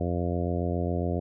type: harmonic tone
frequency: 87.31 Hz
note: F2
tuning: in tune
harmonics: 1 / 2 / 3 / 4 / 5 / 6 / 7 / 8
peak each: -29 / -32 / -34 / -35 / -36 / -37 / -37 / -38 dBFS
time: 0-1.2 s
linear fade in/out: 10 ms
effects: none